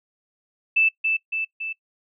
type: tone with echo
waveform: sine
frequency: 2640 Hz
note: E7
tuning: 2 cents sharp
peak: -15 dBFS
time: 0.76-0.89 s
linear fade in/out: 10 ms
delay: 280 ms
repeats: 3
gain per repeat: -4 dB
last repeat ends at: 1.73 s
effects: noise-tail reverb RT60 0.1 s tail -21 dB re dry

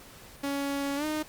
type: tone with pitch glide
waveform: sawtooth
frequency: 280 to 307.1 Hz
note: C#4 to D#4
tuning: +18 to -23 cents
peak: -25 dBFS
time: 0.43-1.23 s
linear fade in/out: 10 ms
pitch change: +159 cents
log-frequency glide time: 0.96-1.05 s
effects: pink hiss -50 dBFS RMS until 1.28 s + Opus 48 kbps

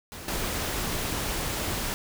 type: noise with level steps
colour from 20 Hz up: pink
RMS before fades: -40 / -30 dBFS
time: 0.12-1.94 s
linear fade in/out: 0 ms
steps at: 0.28 s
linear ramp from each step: 2 ms
effects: none

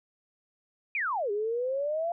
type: exponential two-way sweep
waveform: sine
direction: down then up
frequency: 2516 to 400.5 to 697 Hz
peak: -27 dBFS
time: 0.95-2.12 s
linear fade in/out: 2 ms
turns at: 1.31 s
effects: none

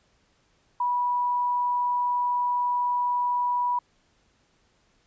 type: tone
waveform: sine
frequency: 978 Hz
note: B5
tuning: 17 cents flat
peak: -22 dBFS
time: 0.8-3.79 s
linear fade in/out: 5 ms
effects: pink hiss -66 dBFS RMS until 5.06 s + resampled to 16000 Hz

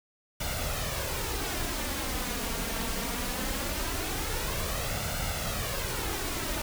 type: noise with flanger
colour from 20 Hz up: pink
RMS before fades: -32 dBFS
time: 0.4-6.62 s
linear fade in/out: 5 ms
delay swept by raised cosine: 1.4 to 4.4 ms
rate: 0.21 Hz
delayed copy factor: +0.55
effects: none

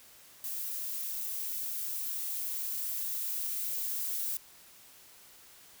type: noise with level ramp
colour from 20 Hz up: violet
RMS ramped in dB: -37 to -34 dBFS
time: 0.44-4.37 s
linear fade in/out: 2 ms
effects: white hiss -56 dBFS RMS until 5.8 s

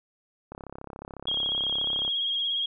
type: click train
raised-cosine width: 1 ms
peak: -25 dBFS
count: 54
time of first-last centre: 0.52-2.079 s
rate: 34 Hz
type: tone with vibrato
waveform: sine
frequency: 3271 Hz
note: G#7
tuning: 27 cents flat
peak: -25 dBFS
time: 1.27-2.66 s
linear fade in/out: 5 ms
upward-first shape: triangle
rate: 17 Hz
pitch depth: 43 cents each way
effects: none

